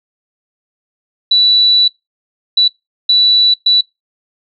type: tone bursts at uneven times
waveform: sine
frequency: 3951 Hz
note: B7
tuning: in tune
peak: -6 dBFS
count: 4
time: 1.31-1.88 / 2.57-2.68 / 3.09-3.54 / 3.66-3.81 s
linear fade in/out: 5 ms
effects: noise-tail reverb RT60 0.2 s tail -23 dB re dry